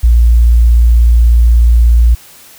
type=tone; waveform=sine; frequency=58.27 Hz; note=A#1; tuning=in tune; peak=-3 dBFS; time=0.03-2.15 s; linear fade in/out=10 ms; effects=white hiss -38 dBFS RMS until 2.58 s